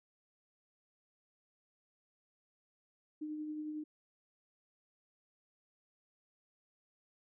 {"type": "tone with tremolo", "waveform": "sine", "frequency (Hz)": 304.8, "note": "D#4", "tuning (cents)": -36, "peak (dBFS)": -37, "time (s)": [3.21, 3.84], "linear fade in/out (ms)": 10, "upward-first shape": "triangle", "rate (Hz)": 11, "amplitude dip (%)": 35, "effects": []}